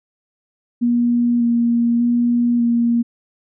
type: tone with vibrato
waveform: sine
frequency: 237.4 Hz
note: A#3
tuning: 32 cents sharp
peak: -13 dBFS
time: 0.81-3.03 s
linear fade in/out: 20 ms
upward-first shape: square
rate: 0.84 Hz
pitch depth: 14 cents each way
effects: none